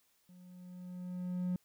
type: tone with level ramp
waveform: triangle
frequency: 180.3 Hz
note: F#3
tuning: 45 cents flat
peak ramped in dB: -53 to -28 dBFS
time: 0.29-1.56 s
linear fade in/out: 2 ms
effects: tanh soft clip ceiling -25 dBFS + white hiss -73 dBFS RMS until 1.64 s